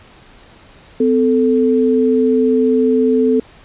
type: tone pair together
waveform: sine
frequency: 254.7 / 440 Hz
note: C4 / A4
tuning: -46 / 0 cents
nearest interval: major sixth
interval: 946 cents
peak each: -13 dBFS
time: 1-3.4 s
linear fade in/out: 5 ms
effects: pink hiss -44 dBFS RMS until 3.64 s + resampled to 8000 Hz